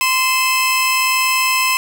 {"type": "tone pair together", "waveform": "sawtooth", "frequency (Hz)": [1036.2, 2611], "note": ["C6", "E7"], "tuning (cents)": [-17, -17], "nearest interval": "octave + major third", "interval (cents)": 1600, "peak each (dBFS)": -13, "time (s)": [0.01, 1.77], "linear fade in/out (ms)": 0, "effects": []}